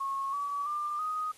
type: tone with pitch steps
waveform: sine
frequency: 1092 / 1141.7 / 1193.6 / 1247.9 Hz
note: C#6 / D6 / D6 / D#6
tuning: -26 / -49 / +28 / +5 cents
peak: -30 dBFS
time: 0-1.32 s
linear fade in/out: 10 ms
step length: 330 ms
effects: white hiss -57 dBFS RMS until 1.37 s + AAC 32 kbps